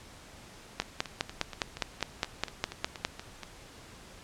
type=two click trains; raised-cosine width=0.2 ms; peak=-22 / -10 dBFS; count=12 / 12; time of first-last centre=0.82-3.433 / 0.8-3.049 s; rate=4.21 / 4.89 Hz; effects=pink hiss -51 dBFS RMS until 4.23 s + low-pass 9000 Hz 12 dB/octave